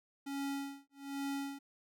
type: tone with tremolo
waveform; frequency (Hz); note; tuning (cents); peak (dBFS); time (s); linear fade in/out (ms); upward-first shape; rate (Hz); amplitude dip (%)
square; 278.1; C#4; +6; -36; 0.26-1.59; 10; sine; 1.2; 100
effects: none